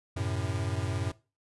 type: chord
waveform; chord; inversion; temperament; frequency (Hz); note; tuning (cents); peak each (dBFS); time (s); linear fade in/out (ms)
square; F# diminished; none; equal; 92.5 / 110 / 130.81; F#2 / A2 / C3; 0 / 0 / 0; -33 / -34 / -38; 0.16-1.12; 10
effects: noise-tail reverb RT60 0.3 s tail -19 dB re dry + resampled to 24000 Hz